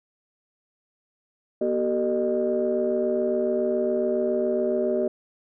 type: tone cluster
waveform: sine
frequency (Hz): 241.1 / 382.9 / 450.1 / 608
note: B3 / G4 / A4 / D#5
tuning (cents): -41 / -41 / +39 / -40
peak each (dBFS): -28 / -24 / -30 / -25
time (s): 1.61-5.08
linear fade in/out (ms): 5
effects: tanh soft clip ceiling -13 dBFS